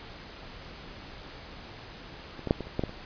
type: clicks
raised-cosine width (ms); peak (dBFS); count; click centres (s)
2; -28 / -18 / -7 / -20 / -30 / -14 / -15 / -29; 8; 2.393 / 2.473 / 2.509 / 2.607 / 2.67 / 2.794 / 2.837 / 2.894
effects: pink hiss -45 dBFS RMS until 3.05 s + resampled to 11025 Hz